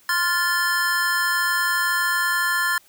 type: chord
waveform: square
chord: F major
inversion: second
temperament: just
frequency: 1047.7 / 1396.9 / 1746.1 Hz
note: C6 / F6 / A6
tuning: +2 / 0 / -14 cents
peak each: -27 / -26 / -22 dBFS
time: 0.09-2.78 s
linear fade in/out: 2 ms
effects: white hiss -55 dBFS RMS until 2.88 s